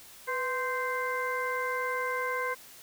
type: harmonic tone with a mistuned harmonic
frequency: 520 Hz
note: C5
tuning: 11 cents flat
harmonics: 1 / 2 / 3 / 4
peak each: -34 / -33 / -35 / -36 dBFS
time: 0.27-2.55 s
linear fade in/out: 20 ms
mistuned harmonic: 1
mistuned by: -75 cents
effects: white hiss -51 dBFS RMS until 2.82 s